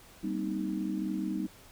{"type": "chord", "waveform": "sine", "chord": "C minor seventh", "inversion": "second", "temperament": "equal with one note detuned", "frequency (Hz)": [196, 237.7, 261.6, 311.1], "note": ["G3", "Bb3", "C4", "Eb4"], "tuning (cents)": [0, 34, 0, 0], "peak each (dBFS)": [-34, -39, -39, -34], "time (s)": [0.23, 1.47], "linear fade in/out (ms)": 10, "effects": ["pink hiss -55 dBFS RMS until 1.71 s"]}